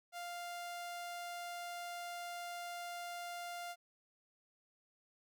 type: tone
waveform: sawtooth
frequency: 698.5 Hz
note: F5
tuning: in tune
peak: -39 dBFS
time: 0.12-3.76 s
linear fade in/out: 50 ms
effects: none